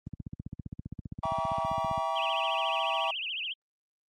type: click train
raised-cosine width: 5 ms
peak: -24 dBFS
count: 30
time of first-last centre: 0.07-1.978 s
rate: 15.2 Hz
type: chord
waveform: triangle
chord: E diminished seventh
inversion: none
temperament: just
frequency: 659.3 / 791.1 / 949.3 / 1139.2 Hz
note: E5 / G5 / Bb5 / Db6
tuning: 0 / +16 / +31 / +47 cents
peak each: -32 dBFS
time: 1.23-3.11 s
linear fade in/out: 5 ms
type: tone with vibrato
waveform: sine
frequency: 2854 Hz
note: F7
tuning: 37 cents sharp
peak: -32 dBFS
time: 2.15-3.54 s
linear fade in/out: 20 ms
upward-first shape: triangle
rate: 14 Hz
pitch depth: 260 cents each way
effects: high-pass 80 Hz 12 dB/octave + Opus 24 kbps